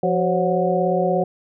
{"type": "tone cluster", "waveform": "sine", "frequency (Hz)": [175.9, 373.7, 523, 560, 730], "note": ["F3", "F#4", "C5", "C#5", "F#5"], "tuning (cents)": [13, 17, -1, 18, -24], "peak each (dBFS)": -23, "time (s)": [0.03, 1.24], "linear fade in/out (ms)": 5, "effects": []}